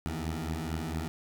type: beating tone pair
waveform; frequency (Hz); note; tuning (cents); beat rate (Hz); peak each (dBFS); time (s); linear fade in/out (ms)
15% pulse; 77.9 / 82.3; D#2 / E2; +3 / -2; 4.4; -29; 0.06-1.08; 0
effects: none